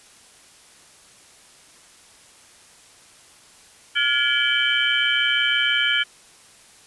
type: tone cluster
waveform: sine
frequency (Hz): 1418 / 1693 / 2309 / 3017 / 3143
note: F6 / G#6 / D7 / F#7 / G7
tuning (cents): +26 / +33 / -30 / +33 / +4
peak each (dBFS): -24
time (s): 3.95-6.04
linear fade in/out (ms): 20
effects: white hiss -50 dBFS RMS until 6.86 s + resampled to 24000 Hz

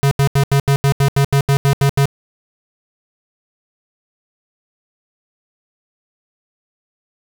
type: tone bursts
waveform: square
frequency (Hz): 139.3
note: C#3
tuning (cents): +9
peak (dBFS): -11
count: 13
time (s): 0.03-2.056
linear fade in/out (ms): 0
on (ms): 82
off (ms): 80
effects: none

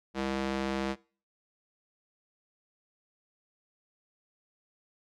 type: tone with high-pass filter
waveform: square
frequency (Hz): 67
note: C2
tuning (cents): +42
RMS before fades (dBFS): -32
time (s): 0.14-0.96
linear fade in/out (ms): 50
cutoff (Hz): 250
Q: 0.97
effects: noise-tail reverb RT60 0.4 s tail -23 dB re dry + low-pass 5000 Hz 12 dB/octave

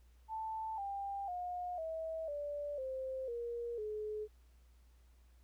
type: tone with pitch steps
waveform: sine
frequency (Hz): 882 / 794.9 / 716.4 / 645.7 / 581.9 / 524.4 / 472.7 / 426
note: A5 / G5 / F5 / E5 / D5 / C5 / A#4 / G#4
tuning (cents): +4 / +24 / +44 / -36 / -16 / +4 / +24 / +44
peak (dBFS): -38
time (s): 0.28-4.28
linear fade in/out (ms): 50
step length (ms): 500
effects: added 60 Hz sine -61 dBFS peak until 5.43 s + pink hiss -75 dBFS RMS until 5.43 s

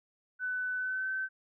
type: tone with pitch glide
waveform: sine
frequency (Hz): 1500 to 1536.8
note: F#6 to G6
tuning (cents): +23 to -35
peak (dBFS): -31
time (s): 0.39-1.29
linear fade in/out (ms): 50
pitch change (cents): +42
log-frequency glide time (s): 0.75-1.1
effects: none

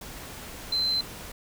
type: tone in noise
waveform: sine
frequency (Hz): 4085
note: C8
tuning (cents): -42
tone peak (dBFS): -23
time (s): 0.72-1.01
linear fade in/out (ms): 5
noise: pink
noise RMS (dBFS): -41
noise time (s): 0.01-1.32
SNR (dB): +15
effects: none

